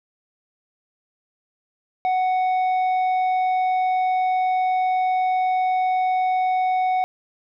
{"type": "tone with tanh clipping", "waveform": "sine", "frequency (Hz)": 742, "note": "F#5", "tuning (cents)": 5, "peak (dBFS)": -19, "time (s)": [2.05, 7.04], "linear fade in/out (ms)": 0, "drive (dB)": 6, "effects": []}